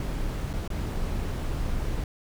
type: noise with dropouts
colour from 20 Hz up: brown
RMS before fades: -29 dBFS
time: 0-2.04 s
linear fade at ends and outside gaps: 2 ms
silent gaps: 0.532-0.536 / 0.678-0.702 s
effects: none